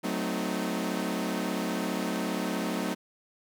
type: chord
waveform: sawtooth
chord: F# diminished seventh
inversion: none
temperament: equal with one note detuned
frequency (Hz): 185 / 220 / 257.1 / 311.1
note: F#3 / A3 / C4 / Eb4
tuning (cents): 0 / 0 / -30 / 0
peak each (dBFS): -30 / -30 / -31 / -31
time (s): 0.03-2.95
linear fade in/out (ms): 20
effects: none